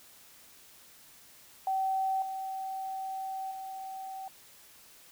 sine tone with level steps, 767 Hz, G5, 38 cents flat, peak -27 / -34 / -38 dBFS, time 1.67-4.28 s, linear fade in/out 2 ms, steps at 2.22 / 3.51 s, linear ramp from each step 2 ms, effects white hiss -56 dBFS RMS until 5.11 s

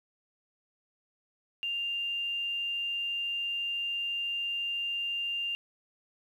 sine tone, 2794 Hz, F7, in tune, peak -30 dBFS, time 1.63-5.55 s, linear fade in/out 0 ms, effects 10-bit

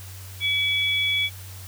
sine tone pair together, 2288 / 3386 Hz, D7 / G#7, -46 / +33 cents, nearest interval perfect fifth, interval 679 cents, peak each -23 dBFS, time 0.4-1.3 s, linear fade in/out 50 ms, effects added 94 Hz sine -38 dBFS peak until 1.67 s + white hiss -44 dBFS RMS until 1.67 s

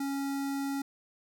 square tone with notch filter, 276.7 Hz, C#4, 3 cents flat, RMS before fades -33 dBFS, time 0-0.82 s, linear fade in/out 5 ms, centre 2900 Hz, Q 1.8, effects none

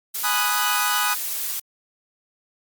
blue noise, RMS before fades -27 dBFS, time 0.14-1.6 s, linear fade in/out 10 ms
sawtooth chord, G# minor seventh, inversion none, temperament equal, 830.6 / 987.8 / 1244.5 / 1480 Hz, G#5 / B5 / D#6 / F#6, 0 / 0 / 0 / 0 cents, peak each -25 / -24 / -21 / -22 dBFS, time 0.23-1.15 s, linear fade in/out 20 ms
effects Opus 48 kbps

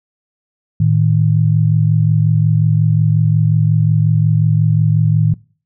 sine tone pair together, 110 / 155.56 Hz, A2 / D#3, 0 / 0 cents, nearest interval tritone, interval 600 cents, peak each -12 dBFS, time 0.8-5.34 s, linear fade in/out 5 ms, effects noise-tail reverb RT60 0.4 s tail -23 dB re dry

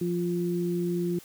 sine tone pair together, 174.61 / 348.9 Hz, F3 / F4, 0 / -2 cents, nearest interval octave, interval 1198 cents, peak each -28 dBFS, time 0.01-1.19 s, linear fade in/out 5 ms, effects white hiss -51 dBFS RMS until 1.24 s

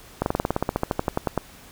slowing click train, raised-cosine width 1 ms, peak -7 dBFS, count 18, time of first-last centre 0.22-1.377 s, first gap 41 ms, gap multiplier 1.06, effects pink hiss -47 dBFS RMS until 1.71 s

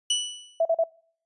sawtooth tone with exponential decay, 2960 Hz, F#7, in tune, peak -16 dBFS, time 0.1-0.61 s, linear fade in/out 5 ms, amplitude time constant 110 ms
sine tone bursts, 659.3 Hz, E5, in tune, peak -18 dBFS, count 3, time 0.6-0.839 s, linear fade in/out 5 ms, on 53 ms, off 40 ms
effects noise-tail reverb RT60 0.6 s tail -26 dB re dry + resampled to 24000 Hz

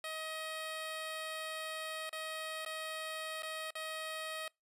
10% pulse tone with dropouts, 632 Hz, D#5, 27 cents sharp, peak -31 dBFS, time 0.04-4.48 s, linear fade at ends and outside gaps 2 ms, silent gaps 2.094-2.128 / 2.65-2.661 / 3.423-3.431 / 3.706-3.753 s, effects noise-tail reverb RT60 0.2 s tail -25 dB re dry + resampled to 32000 Hz

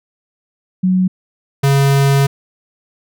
sine / square tone pair in turn, 185 / 138.59 Hz, F#3 / C#3, 0 / 0 cents, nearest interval perfect fourth, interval 500 cents, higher first, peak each -10 dBFS, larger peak neither, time 0.83-1.08 / 1.63-2.27 s, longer second, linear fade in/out 10 ms, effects none

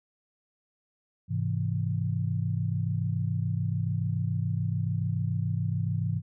sine chord, Ab augmented, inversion none, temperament equal, 103.83 / 130.81 / 164.81 Hz, Ab2 / C3 / E3, 0 / 0 / 0 cents, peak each -29 / -31 / -31 dBFS, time 1.28-6.22 s, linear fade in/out 50 ms, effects none

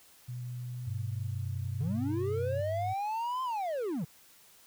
sine tone with pitch glide, 123.1 to 126.85 Hz, B2 to B2, -5 to +47 cents, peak -36 dBFS, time 0.28-2.61 s, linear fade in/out 10 ms, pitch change +52 cents, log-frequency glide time 0.64-1.86 s
sine tone with vibrato, 98 Hz, G2, in tune, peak -34 dBFS, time 0.86-2.94 s, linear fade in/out 20 ms, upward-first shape sine, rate 1.1 Hz, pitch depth 60 cents each way
triangle linear two-way sweep, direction up then down, 132.2 to 1046.5 to 132.2 Hz, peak -29 dBFS, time 1.8-4.05 s, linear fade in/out 10 ms, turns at 3.43 s
effects white hiss -59 dBFS RMS until 4.66 s

